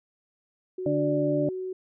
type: tone with pitch glide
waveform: sine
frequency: 370 to 372.4 Hz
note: F#4 to F#4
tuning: 0 to +11 cents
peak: -30 dBFS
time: 0.78-1.73 s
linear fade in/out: 5 ms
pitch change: +11 cents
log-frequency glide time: 1.12-1.61 s
type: harmonic tone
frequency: 146.83 Hz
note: D3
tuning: in tune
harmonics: 1 / 2 / 4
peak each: -30 / -26 / -26 dBFS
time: 0.86-1.49 s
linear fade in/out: 2 ms
effects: none